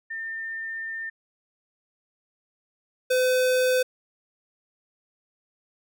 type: tone pair in turn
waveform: sine / square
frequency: 1804 / 508.1 Hz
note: A6 / B4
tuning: +43 / +49 cents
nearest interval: octave + minor seventh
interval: 2194 cents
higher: first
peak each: -30 / -20 dBFS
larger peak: second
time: 0.1-1.1 / 3.1-3.83 s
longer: first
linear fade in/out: 10 ms
effects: none